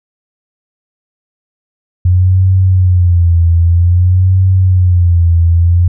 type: tone with vibrato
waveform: sine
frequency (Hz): 89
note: F2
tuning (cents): +33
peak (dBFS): -5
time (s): 2.05-5.88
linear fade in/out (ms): 5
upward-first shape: sine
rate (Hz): 0.52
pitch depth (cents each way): 96
effects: none